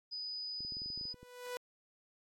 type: tone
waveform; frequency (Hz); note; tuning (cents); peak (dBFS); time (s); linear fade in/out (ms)
sine; 4978; D#8; 0; -39; 0.11-1.14; 20
type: clicks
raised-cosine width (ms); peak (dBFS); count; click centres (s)
3; -40; 12; 0.606 / 0.649 / 0.722 / 0.769 / 0.819 / 0.86 / 0.902 / 0.976 / 1.012 / 1.054 / 1.143 / 1.23
type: tone with exponential growth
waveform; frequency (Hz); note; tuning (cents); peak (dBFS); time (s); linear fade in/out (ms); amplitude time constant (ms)
sawtooth; 493.9; B4; 0; -33; 0.92-1.57; 1; 140
effects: AAC 48 kbps